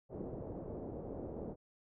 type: low-pass noise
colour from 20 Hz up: white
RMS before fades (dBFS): -44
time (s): 0.09-1.56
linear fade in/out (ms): 50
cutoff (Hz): 550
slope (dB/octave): 24
effects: none